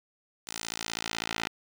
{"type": "tone with band-pass filter sweep", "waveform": "10% pulse", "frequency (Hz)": 56, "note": "A1", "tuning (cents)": 31, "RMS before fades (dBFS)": -36, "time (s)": [0.47, 1.48], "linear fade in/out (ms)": 5, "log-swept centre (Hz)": [7600, 2700], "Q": 0.84, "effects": []}